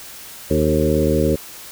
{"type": "harmonic tone with a mistuned harmonic", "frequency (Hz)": 77.1, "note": "D#2", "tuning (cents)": -15, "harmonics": [1, 2, 3, 4, 5, 6, 7], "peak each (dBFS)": [-22, -22, -22, -22, -22, -22, -22], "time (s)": [0.5, 1.36], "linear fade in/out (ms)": 10, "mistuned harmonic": 6, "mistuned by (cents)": -26, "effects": ["white hiss -37 dBFS RMS until 1.71 s"]}